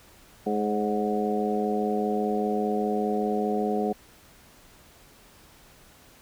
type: harmonic tone with a mistuned harmonic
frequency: 105 Hz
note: G#2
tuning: 19 cents sharp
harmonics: 2 / 3 / 4 / 5 / 6 / 7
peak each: -28 / -34 / -28 / -34 / -39 / -30 dBFS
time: 0.46-3.93 s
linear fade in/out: 10 ms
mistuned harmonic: 6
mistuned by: -48 cents
effects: pink hiss -54 dBFS RMS until 6.21 s